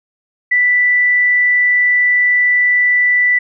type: tone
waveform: sine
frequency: 1975.5 Hz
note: B6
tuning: in tune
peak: -9 dBFS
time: 0.51-3.39 s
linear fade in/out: 10 ms
effects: none